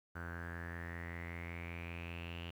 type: tone with low-pass filter sweep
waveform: sawtooth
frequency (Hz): 85.2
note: F2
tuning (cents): -42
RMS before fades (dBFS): -45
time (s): 0.15-2.51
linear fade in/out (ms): 10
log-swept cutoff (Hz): 1500 to 2900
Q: 8.7
effects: 11-bit

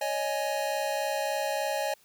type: chord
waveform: square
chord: C# suspended second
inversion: none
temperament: equal with one note detuned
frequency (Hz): 558.9 / 622.3 / 830.6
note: C#5 / D#5 / G#5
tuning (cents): +14 / 0 / 0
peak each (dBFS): -33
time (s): 0.01-1.94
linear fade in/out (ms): 5
effects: white hiss -62 dBFS RMS until 2.04 s

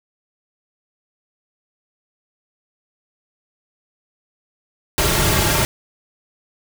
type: noise with comb filter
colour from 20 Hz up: pink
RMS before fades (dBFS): -17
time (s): 4.98-5.65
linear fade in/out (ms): 0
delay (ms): 4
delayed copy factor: -0.6
effects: none

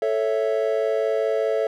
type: chord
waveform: triangle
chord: A major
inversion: none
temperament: equal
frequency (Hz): 440 / 554.4 / 659.3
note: A4 / C#5 / E5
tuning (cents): 0 / 0 / 0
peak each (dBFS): -21 / -23 / -23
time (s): 0.02-1.67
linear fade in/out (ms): 2
effects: none

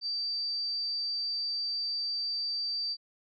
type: tone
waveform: sine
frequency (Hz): 4651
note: D8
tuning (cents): -18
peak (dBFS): -30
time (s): 0.01-2.97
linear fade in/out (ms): 50
effects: none

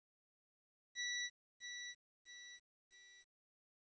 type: tone with echo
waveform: 20% pulse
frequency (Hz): 1953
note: B6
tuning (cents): -20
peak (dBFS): -34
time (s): 0.95-1.3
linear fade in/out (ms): 50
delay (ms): 650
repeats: 3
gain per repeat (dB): -7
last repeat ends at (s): 3.25
effects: resampled to 16000 Hz + 12-bit

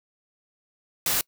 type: noise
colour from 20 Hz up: white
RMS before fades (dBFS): -24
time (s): 1.06-1.21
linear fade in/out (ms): 2
effects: noise-tail reverb RT60 0.1 s tail -25 dB re dry

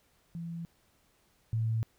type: tone pair in turn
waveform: sine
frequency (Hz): 168.1 / 112.19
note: E3 / A2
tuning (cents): +34 / +34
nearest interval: perfect fifth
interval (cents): 700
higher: first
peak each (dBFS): -36 / -27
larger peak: second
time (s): 0.35-0.65 / 1.53-1.83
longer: neither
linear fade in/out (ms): 0
effects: pink hiss -69 dBFS RMS until 1.98 s

